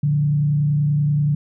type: tone with frequency modulation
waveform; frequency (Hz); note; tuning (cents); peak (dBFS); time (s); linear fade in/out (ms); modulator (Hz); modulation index
sine; 146.83; D3; 0; -15; 0.03-1.35; 5; 30.5; 0.4
effects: none